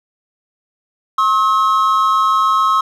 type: tone pair together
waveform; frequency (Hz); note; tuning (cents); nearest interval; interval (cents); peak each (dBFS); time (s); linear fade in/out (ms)
triangle; 1076 / 1283; C6 / E6; +48 / -47; minor third; 305; -12; 1.18-2.81; 5
effects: none